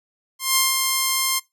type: tone with ADSR envelope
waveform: 5% pulse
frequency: 1057 Hz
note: C6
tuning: 17 cents sharp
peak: -3 dBFS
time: 0.39-1.4 s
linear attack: 170 ms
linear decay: 180 ms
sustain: -4 dB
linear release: 21 ms
effects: noise-tail reverb RT60 0.2 s tail -22 dB re dry